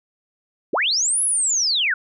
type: linear two-way sweep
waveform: sine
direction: up then down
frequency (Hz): 211.7 to 10880 to 1390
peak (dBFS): -17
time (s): 0.73-1.94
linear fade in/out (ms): 5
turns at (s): 1.23
effects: none